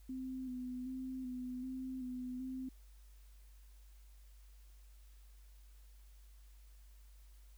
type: tone with vibrato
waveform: sine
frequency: 255.4 Hz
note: C4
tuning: 42 cents flat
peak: -40 dBFS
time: 0.09-2.69 s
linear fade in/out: 5 ms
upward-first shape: square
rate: 1.3 Hz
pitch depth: 28 cents each way
effects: added 50 Hz sine -56 dBFS peak until 7.57 s + white hiss -71 dBFS RMS until 7.57 s